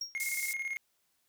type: tone with exponential decay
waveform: triangle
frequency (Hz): 5588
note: F8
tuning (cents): 0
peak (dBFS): -30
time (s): 0.01-0.19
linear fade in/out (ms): 5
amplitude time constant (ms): 37
type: tone with tremolo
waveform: triangle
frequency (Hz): 2149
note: C7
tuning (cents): +46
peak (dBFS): -30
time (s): 0.15-0.77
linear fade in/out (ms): 0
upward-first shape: square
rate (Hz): 18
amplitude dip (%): 55
type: band-pass noise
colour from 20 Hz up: pink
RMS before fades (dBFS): -38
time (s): 0.2-0.53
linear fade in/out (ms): 0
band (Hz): 5900 to 16000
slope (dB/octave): 24
effects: white hiss -75 dBFS RMS until 1.28 s